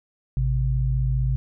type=tone pair together; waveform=sine; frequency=54.66 / 130 Hz; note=A1 / C3; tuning=-11 / -11 cents; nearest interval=octave + minor third; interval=1500 cents; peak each=-22 dBFS; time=0.37-1.36 s; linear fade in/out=0 ms; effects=none